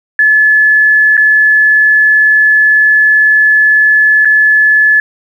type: tone with dropouts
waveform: sine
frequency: 1721 Hz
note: A6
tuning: 39 cents flat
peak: -4 dBFS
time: 0.19-5 s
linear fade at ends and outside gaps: 2 ms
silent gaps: 1.169-1.176 / 4.249-4.254 s
effects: 7-bit